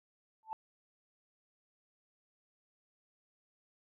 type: tone with exponential growth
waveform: sine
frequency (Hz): 880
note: A5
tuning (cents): 0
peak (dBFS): -32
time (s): 0.43-0.53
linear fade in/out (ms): 0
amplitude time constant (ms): 21
effects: tanh soft clip ceiling -30 dBFS